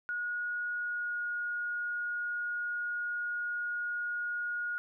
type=tone with pitch glide; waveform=sine; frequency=1448 to 1438.8 Hz; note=F#6 to F#6; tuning=-38 to -49 cents; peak=-32 dBFS; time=0.09-4.78 s; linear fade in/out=0 ms; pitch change=-11 cents; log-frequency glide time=0.76-1.23 s; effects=none